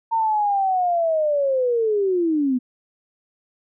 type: linear sweep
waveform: sine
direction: down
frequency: 917 to 243.2 Hz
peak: -17 dBFS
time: 0.11-2.59 s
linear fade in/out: 20 ms
effects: none